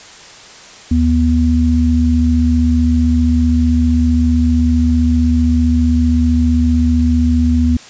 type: tone pair together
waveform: sine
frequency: 76.16 / 243.9 Hz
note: D#2 / B3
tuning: -36 / -21 cents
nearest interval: octave + minor sixth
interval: 2015 cents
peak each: -12 dBFS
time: 0.91-7.77 s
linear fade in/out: 5 ms
effects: white hiss -37 dBFS RMS until 7.89 s + resampled to 16000 Hz